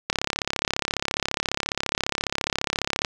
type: click train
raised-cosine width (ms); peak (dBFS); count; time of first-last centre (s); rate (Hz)
0.2; -5; 103; 0.1-3.048; 34.6
effects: none